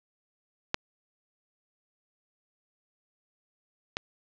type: clicks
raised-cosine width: 0.2 ms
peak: -7 / -12 dBFS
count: 2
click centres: 0.744 / 3.969 s
effects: low-pass 5000 Hz 12 dB/octave